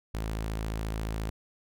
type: tone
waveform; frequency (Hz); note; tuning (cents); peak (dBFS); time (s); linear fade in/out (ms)
sawtooth; 54.3; A1; -22; -27; 0.14-1.3; 5
effects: none